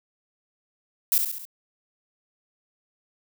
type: noise with echo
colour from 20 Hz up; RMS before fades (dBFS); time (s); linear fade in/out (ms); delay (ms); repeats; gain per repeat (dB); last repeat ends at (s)
violet; -20; 1.12-1.18; 0; 68; 4; -5; 1.452
effects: none